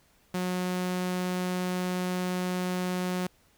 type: tone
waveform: sawtooth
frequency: 181.7 Hz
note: F#3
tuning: 31 cents flat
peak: -24 dBFS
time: 0.34-3.27 s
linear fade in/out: 5 ms
effects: pink hiss -64 dBFS RMS until 3.57 s